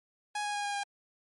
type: tone with pitch steps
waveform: sawtooth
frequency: 832 / 825.8 / 819.6 / 813.5 / 807.4 Hz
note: G#5 / G#5 / G#5 / G#5 / G#5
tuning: +3 / -10 / -23 / -36 / -49 cents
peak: -28 dBFS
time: 0.35-0.835 s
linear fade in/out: 5 ms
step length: 97 ms
effects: MP3 48 kbps